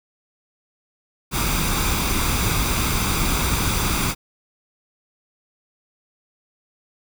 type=noise with comb filter; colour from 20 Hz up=pink; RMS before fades=-21 dBFS; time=1.31-4.15 s; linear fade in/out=50 ms; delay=0.83 ms; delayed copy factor=+0.55; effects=none